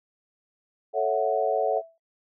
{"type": "chord", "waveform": "sine", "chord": "F# minor seventh", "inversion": "first", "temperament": "equal", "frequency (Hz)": [440, 554.4, 659.3, 740], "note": ["A4", "C#5", "E5", "F#5"], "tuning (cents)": [0, 0, 0, 0], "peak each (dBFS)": -27, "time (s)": [0.93, 1.82], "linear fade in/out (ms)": 50}
{"type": "tone with exponential decay", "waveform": "sine", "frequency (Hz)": 659.3, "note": "E5", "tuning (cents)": 0, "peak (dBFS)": -28, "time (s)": [1.77, 1.98], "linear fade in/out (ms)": 2, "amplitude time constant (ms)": 45}
{"effects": ["noise-tail reverb RT60 0.1 s tail -25 dB re dry"]}